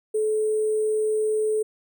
sine tone with sample-and-hold, 431.3 Hz, A4, 35 cents flat, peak -20 dBFS, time 0.14-1.63 s, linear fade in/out 10 ms, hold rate 8820 Hz, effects none

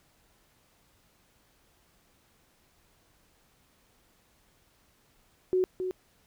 sine tone with echo, 369.7 Hz, F#4, 1 cent flat, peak -22 dBFS, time 5.53-5.64 s, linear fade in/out 0 ms, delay 270 ms, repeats 1, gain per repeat -7 dB, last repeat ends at 5.91 s, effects pink hiss -66 dBFS RMS until 6.26 s

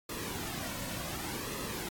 pink noise with flanger, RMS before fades -39 dBFS, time 0.09-1.89 s, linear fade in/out 5 ms, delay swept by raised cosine 1.3 to 2.5 ms, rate 0.68 Hz, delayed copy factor -0.6, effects AAC 64 kbps

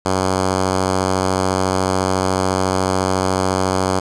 5% pulse tone with notch filter, 94 Hz, F#2, 28 cents sharp, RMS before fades -18 dBFS, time 0.05-4 s, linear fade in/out 10 ms, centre 2700 Hz, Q 1.8, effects resampled to 22050 Hz + 7-bit

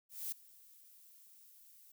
violet noise with ADSR envelope, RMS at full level -39 dBFS, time 0.09-1.92 s, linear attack 230 ms, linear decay 5 ms, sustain -22 dB, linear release 6 ms, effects none

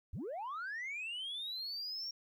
sine linear sweep, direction up, 51.91 to 5588 Hz, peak -37 dBFS, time 0.13-2.11 s, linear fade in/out 5 ms, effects tanh soft clip ceiling -37 dBFS + 13-bit

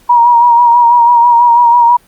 sine tone with vibrato, 951 Hz, A#5, 34 cents sharp, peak -3 dBFS, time 0.09-1.97 s, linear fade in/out 10 ms, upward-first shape sine, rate 6.1 Hz, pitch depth 37 cents each way, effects pink hiss -47 dBFS RMS until 2.07 s + Opus 48 kbps

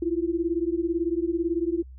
sine beating tone pair, 329.6 / 347.6 Hz, E4 / F4, 0 / -8 cents, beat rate 18 Hz, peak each -26 dBFS, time 0.02-1.83 s, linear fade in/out 5 ms, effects added 64 Hz sine -41 dBFS peak until 1.98 s

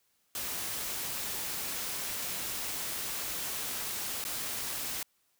white noise with dropouts, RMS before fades -36 dBFS, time 0.35-5.03 s, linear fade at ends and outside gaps 2 ms, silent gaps 4.241-4.25 s, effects white hiss -73 dBFS RMS until 5.39 s

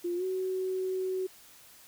sine tone with pitch glide, 349.2 to 374.3 Hz, F4 to F#4, 0 to +20 cents, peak -29 dBFS, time 0.04-1.27 s, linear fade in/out 10 ms, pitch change +120 cents, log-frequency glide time 0.16-0.24 s, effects white hiss -55 dBFS RMS until 1.87 s

